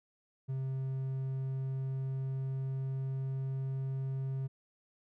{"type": "tone with pitch glide", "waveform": "triangle", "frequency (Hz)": [132.8, 133.8], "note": ["C3", "C3"], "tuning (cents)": [26, 39], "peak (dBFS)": -31, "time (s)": [0.48, 4.48], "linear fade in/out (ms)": 20, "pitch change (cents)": 13, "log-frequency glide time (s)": [0.63, 3.82], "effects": []}